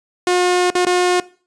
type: tone with dropouts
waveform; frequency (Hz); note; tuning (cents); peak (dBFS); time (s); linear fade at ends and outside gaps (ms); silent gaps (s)
sawtooth; 359.1; F4; +48; -9; 0.27-1.2; 2; 0.703-0.752 / 0.851-0.867
effects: noise-tail reverb RT60 0.4 s tail -20 dB re dry + resampled to 22050 Hz